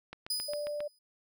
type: click train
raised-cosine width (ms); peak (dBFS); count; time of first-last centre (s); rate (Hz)
0.3; -26; 6; 0.13-0.805; 7.41
type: tone with exponential decay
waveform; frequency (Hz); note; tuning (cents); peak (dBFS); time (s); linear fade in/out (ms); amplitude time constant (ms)
sawtooth; 4978; D#8; 0; -26; 0.3-0.99; 5; 150
type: tone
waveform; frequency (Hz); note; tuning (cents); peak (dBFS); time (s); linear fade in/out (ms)
sine; 590; D5; +8; -33; 0.48-0.88; 10
effects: none